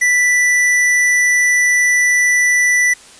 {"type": "tone", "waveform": "square", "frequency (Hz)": 1975.5, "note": "B6", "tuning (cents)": 0, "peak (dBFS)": -11, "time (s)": [0.01, 2.94], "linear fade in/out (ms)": 10, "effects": ["white hiss -41 dBFS RMS until 3.19 s", "resampled to 22050 Hz"]}